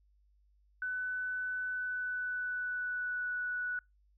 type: tone with pitch glide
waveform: sine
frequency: 1500 to 1476.8 Hz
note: F#6 to F#6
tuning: +23 to -4 cents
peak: -33 dBFS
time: 0.82-3.79 s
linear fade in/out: 2 ms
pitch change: -27 cents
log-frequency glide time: 1.71-3.32 s
effects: noise-tail reverb RT60 0.2 s tail -26 dB re dry + added 50 Hz sine -65 dBFS peak until 4.17 s